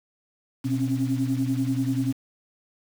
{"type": "tone cluster", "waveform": "sine", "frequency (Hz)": [124.2, 263, 273.3], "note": ["B2", "C4", "C#4"], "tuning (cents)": [10, 9, -24], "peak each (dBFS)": -26, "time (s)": [0.64, 2.13], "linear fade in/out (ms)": 20, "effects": ["tanh soft clip ceiling -14 dBFS", "7-bit"]}